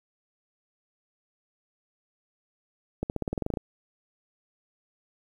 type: accelerating click train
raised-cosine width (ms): 2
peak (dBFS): -15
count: 12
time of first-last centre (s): 3.03-3.572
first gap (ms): 69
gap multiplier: 0.93
effects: 9-bit